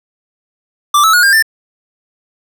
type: tone with pitch steps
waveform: square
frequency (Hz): 1174.7 / 1303.4 / 1446.2 / 1604.7 / 1780.5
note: D6 / E6 / F#6 / G6 / A6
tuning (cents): 0 / -20 / -40 / +40 / +20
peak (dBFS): -7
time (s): 0.94-1.425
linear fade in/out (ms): 5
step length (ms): 97
effects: none